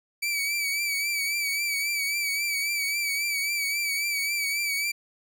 sawtooth tone with vibrato, 2296 Hz, D7, 40 cents flat, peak -22 dBFS, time 0.22-4.92 s, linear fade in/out 10 ms, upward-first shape triangle, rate 3.7 Hz, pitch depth 58 cents each way, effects none

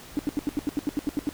triangle tone bursts, 292.4 Hz, D4, 7 cents flat, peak -18 dBFS, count 12, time 0.17-1.291 s, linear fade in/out 0 ms, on 21 ms, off 79 ms, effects tanh soft clip ceiling -19 dBFS + pink hiss -45 dBFS RMS until 1.33 s

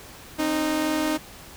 sawtooth tone pair together, 265.9 / 308.9 Hz, C4 / D#4, +28 / -12 cents, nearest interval minor third, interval 260 cents, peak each -26 / -19 dBFS, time 0.38-1.18 s, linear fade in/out 20 ms, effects pink hiss -44 dBFS RMS until 1.56 s

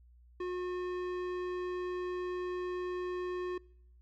square tone with low-pass filter, 360.9 Hz, F#4, 43 cents flat, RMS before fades -37 dBFS, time 0.4-3.58 s, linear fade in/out 5 ms, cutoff 2400 Hz, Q 0.62, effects noise-tail reverb RT60 0.7 s tail -25 dB re dry + added 60 Hz sine -57 dBFS peak until 4.01 s

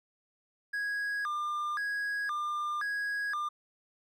triangle tone with vibrato, 1409 Hz, F6, 15 cents sharp, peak -29 dBFS, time 0.73-3.49 s, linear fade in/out 10 ms, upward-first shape square, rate 0.96 Hz, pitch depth 280 cents each way, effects none

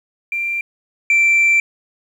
sine tone pair in turn, 2368 / 2345 Hz, D7 / D7, +14 / -3 cents, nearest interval unison, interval 17 cents, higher first, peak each -18 / -8 dBFS, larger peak second, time 0.32-0.61 / 1.1-1.6 s, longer second, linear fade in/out 2 ms, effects tanh soft clip ceiling -9 dBFS + 8-bit

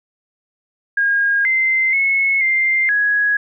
sine tone with pitch steps, 1627 / 2076 / 2188 / 2096 / 1667 Hz, G#6 / C7 / C#7 / C7 / G#6, -36 / -14 / -23 / +2 / +6 cents, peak -13 dBFS, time 0.97-3.37 s, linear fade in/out 5 ms, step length 480 ms, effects none

